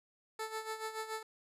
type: tone with tremolo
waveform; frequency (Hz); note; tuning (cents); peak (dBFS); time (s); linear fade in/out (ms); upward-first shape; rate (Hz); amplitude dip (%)
15% pulse; 439.4; A4; -2; -30; 0.39-1.23; 5; sine; 7; 70
effects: resampled to 32000 Hz